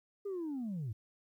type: linear sweep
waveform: sine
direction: down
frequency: 412.4 to 98 Hz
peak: -34 dBFS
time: 0.25-0.93 s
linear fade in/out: 10 ms
effects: tanh soft clip ceiling -34 dBFS + 12-bit